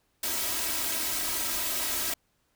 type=noise with comb filter; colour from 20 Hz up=white; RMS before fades=-30 dBFS; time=0.23-2.14 s; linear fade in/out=5 ms; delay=3.1 ms; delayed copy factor=+0.95; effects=pink hiss -72 dBFS RMS until 2.55 s